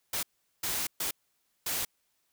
white noise bursts at uneven times, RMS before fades -32 dBFS, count 4, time 0.13-0.23 / 0.63-0.87 / 1-1.11 / 1.66-1.85 s, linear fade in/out 5 ms, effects white hiss -75 dBFS RMS until 2.32 s

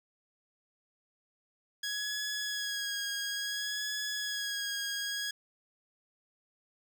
15% pulse tone with vibrato, 1663 Hz, G#6, 2 cents sharp, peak -27 dBFS, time 1.83-5.31 s, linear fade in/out 5 ms, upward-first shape sine, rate 0.58 Hz, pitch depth 28 cents each way, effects none

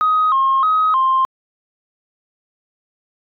sine tone with pitch steps, 1256 / 1072 / 1264 / 1053 Hz, D#6 / C6 / D#6 / C6, +16 / +42 / +27 / +11 cents, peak -11 dBFS, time 0.01-1.25 s, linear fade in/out 0 ms, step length 310 ms, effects tanh soft clip ceiling -8 dBFS

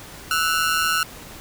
sawtooth ring-modulated tone, 1396.9 Hz, F6, in tune, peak -12 dBFS, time 0.31-1.03 s, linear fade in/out 0 ms, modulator 80.5 Hz, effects pink hiss -40 dBFS RMS until 1.4 s

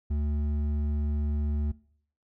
triangle tone with hard clipping, 73.7 Hz, D2, 7 cents sharp, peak -27 dBFS, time 0.1-1.72 s, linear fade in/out 10 ms, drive 11 dB, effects noise-tail reverb RT60 0.6 s tail -22 dB re dry

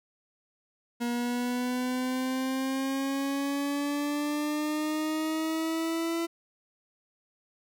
40% pulse exponential sweep, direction up, 238 to 335.8 Hz, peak -27 dBFS, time 1-6.27 s, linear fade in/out 20 ms, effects none

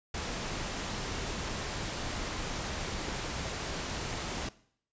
pink noise, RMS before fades -36 dBFS, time 0.14-4.49 s, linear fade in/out 5 ms, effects noise-tail reverb RT60 0.6 s tail -19 dB re dry + resampled to 16000 Hz

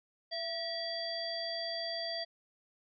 harmonic tone with a mistuned harmonic, 671 Hz, E5, 31 cents sharp, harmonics 1 / 3 / 5 / 7, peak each -39 / -45 / -44 / -38 dBFS, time 0.31-2.25 s, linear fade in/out 20 ms, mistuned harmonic 3, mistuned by -77 cents, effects none

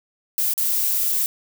violet noise with dropouts, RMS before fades -21 dBFS, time 0.38-1.26 s, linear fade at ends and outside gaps 0 ms, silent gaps 0.537-0.578 s, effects none

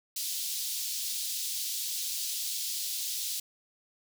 pink high-pass noise, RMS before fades -34 dBFS, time 0.16-3.4 s, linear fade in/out 5 ms, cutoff 3700 Hz, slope 24 dB/octave, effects none

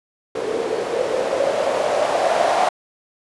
violet noise with low-pass filter sweep, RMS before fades -20 dBFS, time 0.35-2.69 s, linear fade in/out 5 ms, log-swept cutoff 420 to 720 Hz, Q 5.4, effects resampled to 24000 Hz

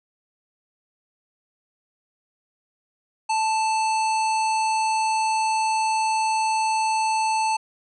harmonic tone, 880 Hz, A5, in tune, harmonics 1 / 3 / 5 / 7 / 9 / 10, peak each -20 / -30 / -34 / -37 / -39 / -40 dBFS, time 3.29-7.57 s, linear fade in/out 10 ms, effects none

